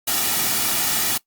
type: noise with comb filter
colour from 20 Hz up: white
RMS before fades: -21 dBFS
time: 0.07-1.18 s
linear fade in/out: 10 ms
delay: 1.9 ms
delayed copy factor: -0.5
effects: noise-tail reverb RT60 0.1 s tail -21 dB re dry + Opus 48 kbps